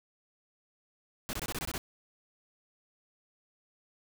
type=noise bursts; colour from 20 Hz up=pink; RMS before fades=-36 dBFS; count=8; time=1.29-1.779 s; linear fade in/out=0 ms; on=41 ms; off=23 ms; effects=none